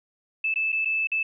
sine tone with dropouts, 2625 Hz, E7, 8 cents flat, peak -22 dBFS, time 0.44-1.23 s, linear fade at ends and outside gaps 5 ms, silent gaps 0.541-0.558 / 0.721-0.726 / 0.849-0.855 / 1.072-1.117 s, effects none

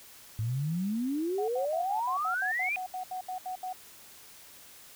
sine exponential sweep, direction up, 105.7 to 2489 Hz, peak -28 dBFS, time 0.39-2.76 s, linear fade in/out 0 ms
sine tone bursts, 740 Hz, F#5, in tune, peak -33 dBFS, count 14, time 1.38-3.729 s, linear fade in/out 5 ms, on 100 ms, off 73 ms
effects white hiss -52 dBFS RMS until 4.95 s

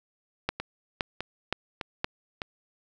two click trains, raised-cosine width 0.3 ms, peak -10 / -16 dBFS, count 4 / 4, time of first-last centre 0.49-2.044 / 0.6-2.418 s, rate 1.93 / 1.65 Hz, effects none

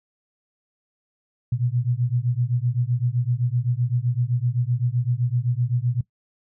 sine beating tone pair, 118.5 / 126.3 Hz, A#2 / B2, +29 / +39 cents, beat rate 7.8 Hz, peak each -23 dBFS, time 1.52-6.01 s, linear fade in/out 5 ms, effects noise-tail reverb RT60 0.1 s tail -19 dB re dry

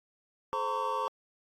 triangle tone cluster, 427.5 / 520 / 914 / 1032 / 1128 Hz, A4 / C5 / A#5 / C6 / C#6, -50 / -11 / -34 / -24 / +30 cents, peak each -38 / -35 / -32 / -36 / -32 dBFS, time 0.53-1.08 s, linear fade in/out 0 ms, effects AAC 48 kbps

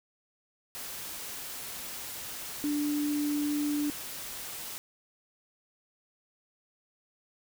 sine tone in noise, 293.7 Hz, D4, in tune, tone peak -27 dBFS, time 2.64-3.9 s, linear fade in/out 0 ms, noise white, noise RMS -40 dBFS, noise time 0.75-4.78 s, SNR +10 dB, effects none

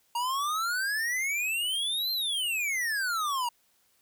square exponential two-way sweep, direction up then down, 932.3 to 4186 to 932.3 Hz, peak -28 dBFS, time 0.15-3.49 s, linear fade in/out 5 ms, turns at 2.12 s, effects white hiss -68 dBFS RMS until 4.01 s

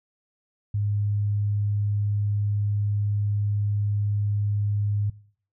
sine tone, 103 Hz, G#2, 14 cents flat, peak -22 dBFS, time 0.74-5.1 s, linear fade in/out 5 ms, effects noise-tail reverb RT60 0.5 s tail -20 dB re dry

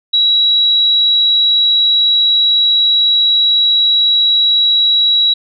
sine tone, 3886 Hz, B7, 29 cents flat, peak -8 dBFS, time 0.13-5.34 s, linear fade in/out 10 ms, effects none

